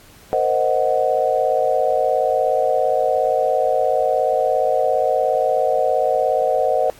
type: chord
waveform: sine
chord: C half-diminished seventh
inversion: third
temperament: equal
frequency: 466.2 / 523.3 / 622.3 / 740 Hz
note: Bb4 / C5 / Eb5 / Gb5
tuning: 0 / 0 / 0 / 0 cents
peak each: -23 / -20 / -20 / -20 dBFS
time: 0.33-6.9 s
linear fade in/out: 0 ms
effects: pink hiss -47 dBFS RMS until 6.99 s + AAC 64 kbps